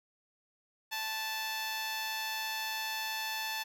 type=tone with amplitude modulation; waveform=10% pulse; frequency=877 Hz; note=A5; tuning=6 cents flat; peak=-24 dBFS; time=0.91-3.64 s; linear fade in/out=20 ms; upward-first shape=sine; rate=217 Hz; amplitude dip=40%; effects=none